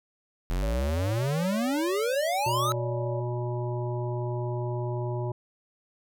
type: exponential sweep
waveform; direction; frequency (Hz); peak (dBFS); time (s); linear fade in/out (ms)
square; up; 41 to 1318.5; -26; 0.5-2.72; 0
type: tone with pitch glide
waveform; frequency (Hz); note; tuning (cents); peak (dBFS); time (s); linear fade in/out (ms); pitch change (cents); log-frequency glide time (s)
sine; 567 to 573.3; C#5 to D5; +39 to -42; -33; 0.62-3.21; 10; +19; 1.5-2.3
type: harmonic tone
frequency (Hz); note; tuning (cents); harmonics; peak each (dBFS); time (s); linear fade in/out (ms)
121.5; B2; -28; 1 / 3 / 5 / 7 / 8; -29 / -34 / -38 / -42 / -42; 2.46-5.32; 5
effects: none